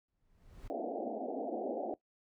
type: noise with exponential growth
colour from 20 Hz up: brown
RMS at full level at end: -45 dBFS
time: 0.08-0.68 s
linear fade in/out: 5 ms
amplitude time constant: 130 ms
type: band-pass noise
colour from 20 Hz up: white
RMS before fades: -38 dBFS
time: 0.7-1.94 s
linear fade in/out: 0 ms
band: 220 to 770 Hz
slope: 96 dB/octave
effects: noise-tail reverb RT60 0.1 s tail -18 dB re dry